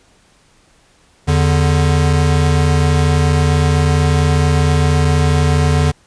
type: tone pair together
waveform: square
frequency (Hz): 82.41 / 146.83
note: E2 / D3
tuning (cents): 0 / 0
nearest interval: minor seventh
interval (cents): 1000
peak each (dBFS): -14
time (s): 1.27-5.92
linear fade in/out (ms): 20
effects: pink hiss -52 dBFS RMS until 6.06 s + resampled to 22050 Hz